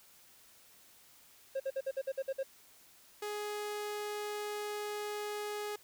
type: tone bursts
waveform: triangle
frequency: 537 Hz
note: C5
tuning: 45 cents sharp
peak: -30 dBFS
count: 9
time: 1.55-2.433 s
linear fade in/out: 10 ms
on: 51 ms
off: 53 ms
type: tone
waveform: sawtooth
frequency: 417.1 Hz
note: G#4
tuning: 7 cents sharp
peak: -33 dBFS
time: 3.22-5.76 s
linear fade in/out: 5 ms
effects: white hiss -61 dBFS RMS until 5.83 s